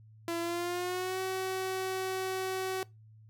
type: tone with pitch glide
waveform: sawtooth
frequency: 338 to 377.2 Hz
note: E4 to F#4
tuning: +43 to +33 cents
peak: -28 dBFS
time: 0.28-2.83 s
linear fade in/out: 0 ms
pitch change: +190 cents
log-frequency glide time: 0.4-1.2 s
effects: noise-tail reverb RT60 0.2 s tail -21 dB re dry + added 109 Hz sine -53 dBFS peak until 3.29 s